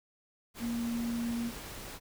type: tone in noise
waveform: sine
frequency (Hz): 234.5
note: A#3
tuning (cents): +11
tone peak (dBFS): -31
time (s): 0.59-1.52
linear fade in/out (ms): 50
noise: pink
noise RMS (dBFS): -44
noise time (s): 0.54-2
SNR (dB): +10
effects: none